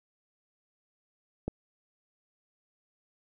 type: click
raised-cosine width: 2 ms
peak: -18 dBFS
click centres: 1.48 s
effects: none